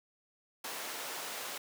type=high-pass noise; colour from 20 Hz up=pink; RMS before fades=-41 dBFS; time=0.64-1.58 s; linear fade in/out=5 ms; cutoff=540 Hz; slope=12 dB/octave; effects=none